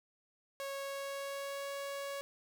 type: tone with pitch glide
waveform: sawtooth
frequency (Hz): 551 to 558.4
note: C#5 to C#5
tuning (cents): -11 to +13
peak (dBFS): -35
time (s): 0.6-2.21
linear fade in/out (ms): 0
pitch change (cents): +24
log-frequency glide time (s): 0.71-1.72
effects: none